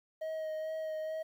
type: tone with vibrato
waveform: triangle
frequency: 630 Hz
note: D#5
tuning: 21 cents sharp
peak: -33 dBFS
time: 0.21-1.23 s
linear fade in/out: 10 ms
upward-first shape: sine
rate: 2.3 Hz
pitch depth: 16 cents each way
effects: 11-bit